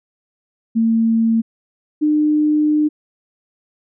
sine tone pair in turn, 226.3 / 302.1 Hz, A3 / D4, +49 / +49 cents, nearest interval perfect fourth, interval 500 cents, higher second, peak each -12 dBFS, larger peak neither, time 0.75-1.42 / 2.01-2.89 s, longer second, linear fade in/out 20 ms, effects none

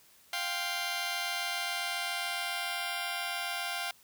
10% pulse chord, F suspended second, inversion none, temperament just, 698.5 / 785.8 / 1047.7 Hz, F5 / G5 / C6, 0 / +4 / +2 cents, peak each -27 / -29 / -33 dBFS, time 0.33-3.91 s, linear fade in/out 2 ms, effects white hiss -61 dBFS RMS until 4.03 s

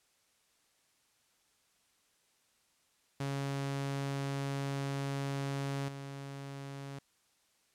sawtooth tone with level steps, 138.59 Hz, C#3, in tune, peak -30 / -38 dBFS, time 3.2-6.99 s, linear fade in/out 5 ms, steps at 5.88 s, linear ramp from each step 5 ms, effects white hiss -72 dBFS RMS until 7.74 s + low-pass 10000 Hz 12 dB/octave

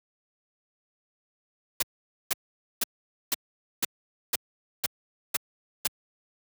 white noise bursts, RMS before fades -25 dBFS, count 9, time 1.8-5.874 s, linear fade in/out 5 ms, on 26 ms, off 480 ms, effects high-pass 100 Hz 12 dB/octave

